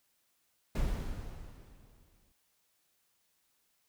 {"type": "noise with exponential decay", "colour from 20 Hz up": "brown", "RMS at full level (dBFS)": -30, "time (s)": [0.75, 2.32], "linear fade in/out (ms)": 5, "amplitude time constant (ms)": 340, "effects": ["white hiss -75 dBFS RMS until 3.88 s"]}